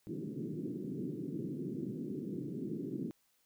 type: band-pass noise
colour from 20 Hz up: white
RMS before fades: -40 dBFS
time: 0.07-3.11 s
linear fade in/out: 0 ms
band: 130 to 370 Hz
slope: 48 dB/octave
effects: white hiss -74 dBFS RMS until 3.45 s

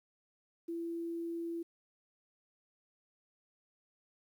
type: tone with quantisation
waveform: sine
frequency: 336.2 Hz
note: E4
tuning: 34 cents sharp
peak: -36 dBFS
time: 0.68-1.63 s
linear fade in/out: 10 ms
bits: 11
effects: none

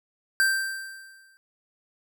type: tone with exponential decay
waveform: square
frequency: 1568 Hz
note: G6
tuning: in tune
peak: -18 dBFS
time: 0.4-1.37 s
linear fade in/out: 0 ms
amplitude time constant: 210 ms
effects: none

